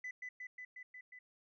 sine tone with echo, 2001 Hz, B6, 22 cents sharp, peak -39 dBFS, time 0.04-0.11 s, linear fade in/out 5 ms, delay 180 ms, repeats 6, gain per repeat -2 dB, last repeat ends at 1.19 s, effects tanh soft clip ceiling -39 dBFS

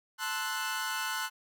sawtooth chord, F# half-diminished seventh, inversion first, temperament equal, 880 / 1046.5 / 1318.5 / 1480 Hz, A5 / C6 / E6 / F#6, 0 / 0 / 0 / 0 cents, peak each -35 / -35 / -37 / -31 dBFS, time 0.18-1.3 s, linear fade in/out 50 ms, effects none

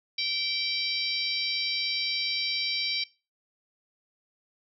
harmonic tone with a mistuned harmonic, 783 Hz, G5, 2 cents flat, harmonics 3 / 4 / 5 / 6 / 7, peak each -32 / -36 / -32 / -32 / -36 dBFS, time 0.18-3.04 s, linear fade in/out 5 ms, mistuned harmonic 3, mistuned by -25 cents, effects noise-tail reverb RT60 0.3 s tail -21 dB re dry

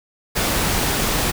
pink noise, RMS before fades -20 dBFS, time 0.35-1.32 s, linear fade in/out 20 ms, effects none

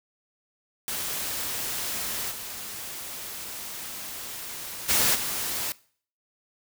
white noise with level steps, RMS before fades -31 / -37 / -22 / -30 dBFS, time 0.88-5.72 s, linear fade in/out 0 ms, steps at 2.3 / 4.88 / 5.14 s, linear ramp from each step 20 ms, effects noise-tail reverb RT60 0.5 s tail -21 dB re dry

